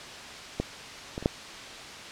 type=clicks; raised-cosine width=2 ms; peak=-13 / -19 / -25 / -8 dBFS; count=4; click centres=0.6 / 1.179 / 1.226 / 1.259 s; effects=white hiss -41 dBFS RMS until 2.11 s + low-pass 5000 Hz 12 dB/octave